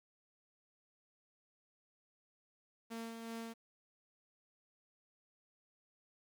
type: tone with tremolo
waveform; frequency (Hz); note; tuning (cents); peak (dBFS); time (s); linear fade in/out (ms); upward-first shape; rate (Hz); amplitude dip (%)
sawtooth; 228.3; A#3; -36; -38; 2.9-3.54; 20; sine; 2.7; 40
effects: 11-bit